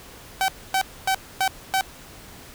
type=tone bursts; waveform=sawtooth; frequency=766 Hz; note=G5; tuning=40 cents flat; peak=-15 dBFS; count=5; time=0.41-1.81 s; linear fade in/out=0 ms; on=72 ms; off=260 ms; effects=pink hiss -44 dBFS RMS until 2.54 s